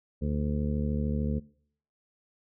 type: harmonic tone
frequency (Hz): 73.42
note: D2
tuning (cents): 0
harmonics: 1 / 2 / 3 / 4 / 5 / 6 / 7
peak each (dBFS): -30 / -32 / -32 / -43 / -47 / -40 / -42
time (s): 0.21-1.4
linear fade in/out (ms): 20
effects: noise-tail reverb RT60 0.6 s tail -23 dB re dry